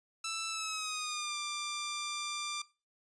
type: tone with pitch glide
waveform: 10% pulse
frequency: 1324 to 1186.4 Hz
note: E6 to D6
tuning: +7 to +17 cents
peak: -27 dBFS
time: 0.24-2.62 s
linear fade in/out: 5 ms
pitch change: -190 cents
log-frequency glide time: 0.49-1.36 s
effects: noise-tail reverb RT60 0.3 s tail -20 dB re dry + resampled to 22050 Hz